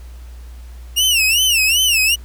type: tone with vibrato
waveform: sawtooth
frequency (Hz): 2782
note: F7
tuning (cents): -7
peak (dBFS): -9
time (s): 0.96-2.16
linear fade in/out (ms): 20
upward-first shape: sine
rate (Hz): 2.6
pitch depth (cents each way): 170
effects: added 60 Hz sine -32 dBFS peak until 2.24 s + pink hiss -49 dBFS RMS until 2.24 s